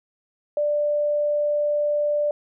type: tone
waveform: sine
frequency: 590 Hz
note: D5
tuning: 8 cents sharp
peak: -19 dBFS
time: 0.57-2.31 s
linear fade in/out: 2 ms
effects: none